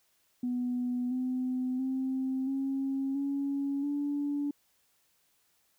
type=tone with pitch steps; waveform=sine; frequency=246.9 / 254.6 / 262.5 / 270.6 / 279.1 / 287.7 Hz; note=B3 / C4 / C4 / C#4 / C#4 / D4; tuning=0 / -47 / +6 / -42 / +12 / -36 cents; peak=-28 dBFS; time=0.43-4.51 s; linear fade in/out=5 ms; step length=680 ms; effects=tanh soft clip ceiling -24 dBFS + white hiss -71 dBFS RMS until 5.78 s